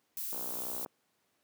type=noise; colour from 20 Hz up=violet; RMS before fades=-38 dBFS; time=0.17-0.85 s; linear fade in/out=2 ms
type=click train; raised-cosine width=1 ms; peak=-30 dBFS; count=34; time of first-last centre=0.33-0.861 s; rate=62.1 Hz
effects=pink hiss -75 dBFS RMS until 1.43 s + high-pass 200 Hz 12 dB/octave